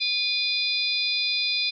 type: harmonic tone with a mistuned harmonic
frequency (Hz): 816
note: G#5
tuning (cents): -31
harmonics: 3 / 4 / 5 / 6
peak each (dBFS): -28 / -28 / -28 / -28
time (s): 0-1.71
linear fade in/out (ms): 20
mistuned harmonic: 4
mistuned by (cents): +140
effects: none